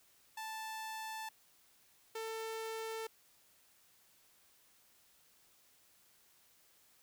sawtooth tone pair in turn, 880 / 446.1 Hz, A5 / A4, 0 / +24 cents, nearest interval octave, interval 1176 cents, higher first, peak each -38 / -36 dBFS, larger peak second, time 0.37-1.29 / 2.15-3.07 s, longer neither, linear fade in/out 5 ms, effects white hiss -68 dBFS RMS until 7.02 s

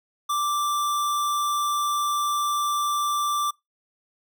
square tone, 1174.7 Hz, D6, in tune, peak -23 dBFS, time 0.29-3.51 s, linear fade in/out 10 ms, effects noise-tail reverb RT60 0.2 s tail -25 dB re dry

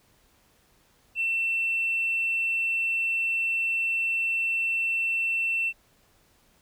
triangle tone with tanh clipping, 2690 Hz, E7, 34 cents sharp, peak -23 dBFS, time 1.15-5.73 s, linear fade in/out 50 ms, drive 1 dB, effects pink hiss -63 dBFS RMS until 6.61 s

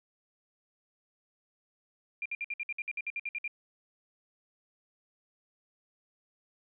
sine tone bursts, 2394 Hz, D7, 33 cents sharp, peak -32 dBFS, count 14, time 2.22-3.478 s, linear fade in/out 2 ms, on 36 ms, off 58 ms, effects none

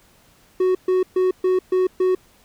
triangle tone bursts, 370 Hz, F#4, in tune, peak -13 dBFS, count 6, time 0.6-2.15 s, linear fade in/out 5 ms, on 150 ms, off 130 ms, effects pink hiss -55 dBFS RMS until 2.44 s

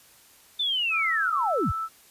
sine linear sweep, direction down, 3587 to 36.71 Hz, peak -23 dBFS, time 0.59-1.72 s, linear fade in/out 10 ms
sine tone, 1318.5 Hz, E6, in tune, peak -27 dBFS, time 0.9-1.89 s, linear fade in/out 50 ms
effects white hiss -55 dBFS RMS until 2.1 s + resampled to 32000 Hz

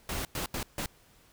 pink noise bursts at uneven times, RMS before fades -34 dBFS, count 4, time 0.09-0.25 / 0.35-0.46 / 0.54-0.63 / 0.78-0.86 s, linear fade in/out 2 ms, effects pink hiss -61 dBFS RMS until 1.32 s

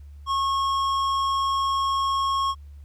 triangle tone with tanh clipping, 1091 Hz, C#6, 28 cents flat, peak -23 dBFS, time 0.26-2.55 s, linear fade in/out 50 ms, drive 16 dB, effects added 72 Hz sine -40 dBFS peak until 2.84 s + pink hiss -67 dBFS RMS until 2.84 s

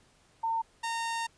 sine / sawtooth tone pair in turn, 907 / 919.1 Hz, A#5 / A#5, -48 / -25 cents, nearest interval unison, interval 23 cents, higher second, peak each -27 dBFS, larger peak neither, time 0.43-0.62 / 0.83-1.27 s, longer second, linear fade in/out 10 ms, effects pink hiss -64 dBFS RMS until 1.37 s + resampled to 22050 Hz

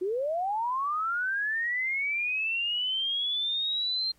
sine linear sweep, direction up, 349.2 to 4186 Hz, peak -26 dBFS, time 0.01-4.12 s, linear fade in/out 10 ms, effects pink hiss -65 dBFS RMS until 4.18 s + MP3 64 kbps

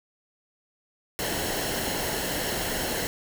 pink noise with comb filter, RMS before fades -29 dBFS, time 1.19-3.07 s, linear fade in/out 0 ms, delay 0.83 ms, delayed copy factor -0.55, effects none

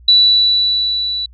sine tone with level ramp, 3951 Hz, B7, in tune, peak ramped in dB -5 to -18 dBFS, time 0.08-1.26 s, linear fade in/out 5 ms, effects added 60 Hz sine -39 dBFS peak until 1.33 s

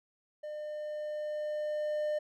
triangle tone with level ramp, 603 Hz, D5, 46 cents sharp, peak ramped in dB -36 to -27 dBFS, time 0.43-2.19 s, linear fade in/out 10 ms, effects none

